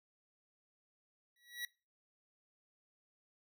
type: tone with exponential growth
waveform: 25% pulse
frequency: 1928 Hz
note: B6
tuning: 42 cents flat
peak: -33 dBFS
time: 1.36-1.65 s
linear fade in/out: 2 ms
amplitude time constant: 62 ms
effects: noise-tail reverb RT60 0.3 s tail -22 dB re dry